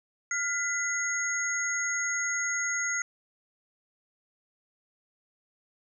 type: tone cluster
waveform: sine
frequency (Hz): 1410 / 2010 / 6570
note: F6 / B6 / G#8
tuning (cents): +16 / +30 / -20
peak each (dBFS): -33 / -31 / -31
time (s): 0.31-3.02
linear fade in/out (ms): 2
effects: none